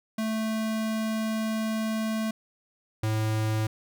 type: tone pair in turn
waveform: square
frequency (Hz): 220 / 109.08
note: A3 / A2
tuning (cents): 0 / -15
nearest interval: octave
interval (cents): 1215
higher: first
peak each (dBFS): -27 / -25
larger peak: second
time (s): 0.18-2.31 / 3.03-3.67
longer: first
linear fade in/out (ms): 5
effects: none